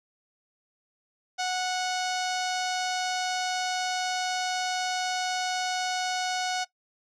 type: tone with low-pass filter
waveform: sawtooth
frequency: 736 Hz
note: F#5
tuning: 9 cents flat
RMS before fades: -29 dBFS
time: 1.38-6.65 s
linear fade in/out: 20 ms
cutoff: 5700 Hz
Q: 2.2
effects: noise-tail reverb RT60 0.1 s tail -18 dB re dry